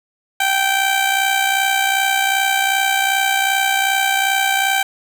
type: tone with amplitude modulation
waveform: 15% pulse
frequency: 779 Hz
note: G5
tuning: 11 cents flat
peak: -6 dBFS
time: 0.4-4.83 s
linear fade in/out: 5 ms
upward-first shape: sine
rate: 62.6 Hz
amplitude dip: 50%
effects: none